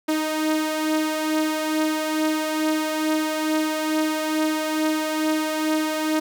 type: beating tone pair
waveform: sawtooth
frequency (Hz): 310.6 / 312.9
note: D#4 / D#4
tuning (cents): -3 / +10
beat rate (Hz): 2.3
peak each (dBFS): -18 / -24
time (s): 0.08-6.2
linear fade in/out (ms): 10
effects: none